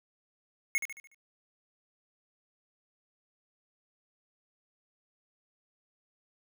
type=tone with echo; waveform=square; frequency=2177 Hz; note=C#7; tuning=32 cents flat; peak=-26 dBFS; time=0.75-0.78 s; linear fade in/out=0 ms; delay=73 ms; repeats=5; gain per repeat=-7 dB; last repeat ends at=1.145 s; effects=none